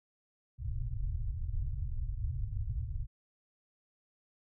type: low-pass noise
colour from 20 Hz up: pink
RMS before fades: -35 dBFS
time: 0.58-3.07 s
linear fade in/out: 50 ms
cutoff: 130 Hz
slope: 96 dB/octave
effects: none